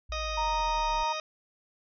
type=linear sweep; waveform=sine; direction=down; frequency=59.6 to 30.34 Hz; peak=-35 dBFS; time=0.09-1.04 s; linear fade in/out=10 ms
type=harmonic tone; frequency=622.3 Hz; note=D#5; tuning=in tune; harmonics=1 / 2 / 3 / 4 / 5 / 6 / 8 / 9 / 10; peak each=-37 / -36 / -46 / -39 / -48 / -40 / -46 / -45 / -53 dBFS; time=0.12-1.2 s; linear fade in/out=2 ms
type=tone; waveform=sine; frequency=930 Hz; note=A#5; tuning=4 cents flat; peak=-27 dBFS; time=0.37-1.13 s; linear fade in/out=10 ms
effects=none